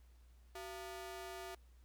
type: ring-modulated tone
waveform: sawtooth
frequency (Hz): 531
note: C5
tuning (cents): +25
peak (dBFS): -39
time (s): 0.55-1.55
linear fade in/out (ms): 5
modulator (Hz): 153
effects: added 60 Hz sine -60 dBFS peak until 1.84 s + pink hiss -75 dBFS RMS until 1.84 s